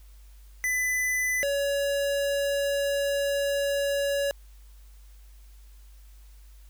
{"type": "tone pair in turn", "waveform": "square", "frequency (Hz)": [2003, 563.1], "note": ["B6", "C#5"], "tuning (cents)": [24, 27], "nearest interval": "octave + minor seventh", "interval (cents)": 2197, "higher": "first", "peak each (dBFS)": -25, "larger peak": "neither", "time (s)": [[0.64, 1.43], [1.43, 4.31]], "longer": "second", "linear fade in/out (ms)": 0, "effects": ["added 50 Hz sine -47 dBFS peak until 6.69 s", "white hiss -62 dBFS RMS until 6.69 s"]}